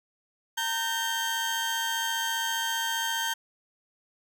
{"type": "tone cluster", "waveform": "30% pulse", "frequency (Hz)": [914, 1551, 3197], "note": ["A#5", "G6", "G7"], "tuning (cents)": [-34, -19, 33], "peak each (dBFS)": -29, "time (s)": [0.57, 3.34], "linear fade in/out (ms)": 10, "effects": []}